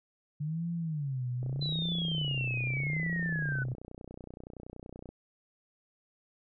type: tone with vibrato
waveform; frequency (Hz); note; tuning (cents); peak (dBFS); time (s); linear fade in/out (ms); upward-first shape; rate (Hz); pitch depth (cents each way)
sine; 145.1; D3; -21; -31; 0.4-3.74; 10; sine; 0.81; 280
type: click train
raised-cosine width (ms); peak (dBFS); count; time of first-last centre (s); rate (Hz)
2; -31; 113; 1.43-5.09; 30.6
type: exponential sweep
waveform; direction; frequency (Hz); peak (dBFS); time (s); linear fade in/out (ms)
sine; down; 4050 to 1480; -33; 1.61-3.64; 10
effects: none